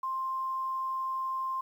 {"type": "tone with quantisation", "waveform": "sine", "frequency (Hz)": 1052, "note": "C6", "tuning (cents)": 9, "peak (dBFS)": -30, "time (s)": [0.03, 1.61], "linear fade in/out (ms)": 5, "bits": 10, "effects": []}